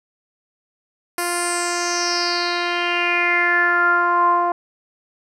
10% pulse tone with low-pass filter sweep, 349.2 Hz, F4, in tune, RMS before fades -19 dBFS, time 1.18-4.52 s, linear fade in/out 2 ms, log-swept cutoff 11000 to 870 Hz, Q 5.8, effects none

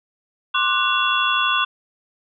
sine tone cluster, 1061 / 1173 / 1480 / 2743 / 3398 Hz, C6 / D6 / F#6 / F7 / G#7, +24 / -2 / 0 / -32 / +39 cents, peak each -23 dBFS, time 0.54-1.65 s, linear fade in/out 10 ms, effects none

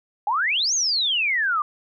sine exponential two-way sweep, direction up then down, 784 to 6710 to 1164 Hz, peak -19 dBFS, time 0.27-1.62 s, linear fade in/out 2 ms, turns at 0.74 s, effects none

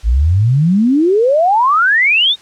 sine exponential sweep, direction up, 52.1 to 3781 Hz, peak -8 dBFS, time 0.03-2.36 s, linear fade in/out 50 ms, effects white hiss -43 dBFS RMS until 2.41 s + low-pass 6000 Hz 12 dB/octave

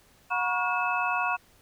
sine tone cluster, 725 / 959 / 1109 / 1432 / 2606 Hz, F#5 / A#5 / C#6 / F6 / E7, -35 / +49 / 0 / +43 / -20 cents, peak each -31 dBFS, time 0.3-1.37 s, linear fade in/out 20 ms, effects pink hiss -60 dBFS RMS until 1.61 s

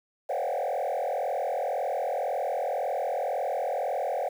sine tone with frequency modulation, 642 Hz, E5, 46 cents flat, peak -24 dBFS, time 0.29-4.29 s, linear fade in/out 10 ms, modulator 41.9 Hz, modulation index 3.3, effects tanh soft clip ceiling -25 dBFS + 9-bit

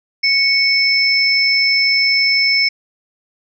sine tone pair together, 2217 / 5278 Hz, C#7 / E8, 0 / +1 cents, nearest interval octave + minor third, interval 1501 cents, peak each -14 dBFS, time 0.23-2.69 s, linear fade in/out 10 ms, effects none

